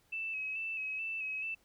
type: tone with vibrato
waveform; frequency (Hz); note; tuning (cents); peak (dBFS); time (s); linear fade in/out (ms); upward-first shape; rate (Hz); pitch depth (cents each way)
sine; 2603; E7; -22; -35; 0.12-1.55; 10; square; 2.3; 32
effects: pink hiss -70 dBFS RMS until 1.64 s